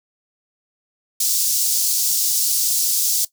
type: high-pass noise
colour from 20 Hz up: pink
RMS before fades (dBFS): -19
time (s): 1.2-3.25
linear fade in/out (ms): 5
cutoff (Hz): 5100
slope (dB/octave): 24
effects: noise-tail reverb RT60 0.1 s tail -17 dB re dry